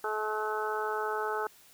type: harmonic tone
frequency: 214.7 Hz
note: A3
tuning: 42 cents flat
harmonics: 2 / 3 / 4 / 5 / 6 / 7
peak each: -34 / -43 / -35 / -42 / -36 / -38 dBFS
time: 0.04-1.47 s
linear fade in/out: 2 ms
effects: white hiss -58 dBFS RMS until 1.73 s